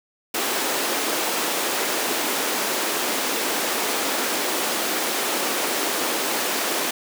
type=high-pass noise; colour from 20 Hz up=pink; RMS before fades=-24 dBFS; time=0.34-6.91 s; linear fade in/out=5 ms; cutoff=280 Hz; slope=24 dB/octave; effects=none